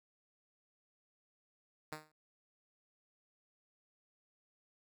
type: tone with exponential decay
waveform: 5% pulse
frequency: 154.3 Hz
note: D#3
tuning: 14 cents flat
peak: -28 dBFS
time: 1.92-2.12 s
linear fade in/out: 2 ms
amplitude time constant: 43 ms
effects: none